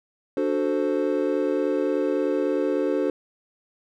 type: chord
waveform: triangle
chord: D dominant seventh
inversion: none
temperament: equal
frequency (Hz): 293.7 / 370 / 440 / 523.3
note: D4 / F#4 / A4 / C5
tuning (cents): 0 / 0 / 0 / 0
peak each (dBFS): -24 / -25 / -25 / -25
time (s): 0.37-3.1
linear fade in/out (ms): 2
effects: none